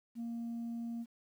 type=tone; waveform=sine; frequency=233.1 Hz; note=A#3; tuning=in tune; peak=-35 dBFS; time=0.15-1.06 s; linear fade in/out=50 ms; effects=tanh soft clip ceiling -36 dBFS + 11-bit